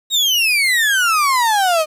35% pulse exponential sweep, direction down, 3815 to 605 Hz, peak -11 dBFS, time 0.1-1.86 s, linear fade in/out 50 ms, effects resampled to 32000 Hz + 8-bit

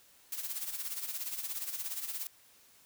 blue noise with tremolo, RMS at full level -36 dBFS, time 0.32-2.27 s, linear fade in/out 2 ms, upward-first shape sine, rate 17 Hz, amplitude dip 65%, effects white hiss -62 dBFS RMS until 2.85 s

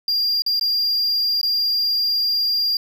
triangle tone with dropouts, 4792 Hz, D8, 34 cents sharp, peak -16 dBFS, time 0.08-2.77 s, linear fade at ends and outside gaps 2 ms, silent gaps 0.421-0.463 / 0.596-0.611 / 1.414-1.43 s, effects none

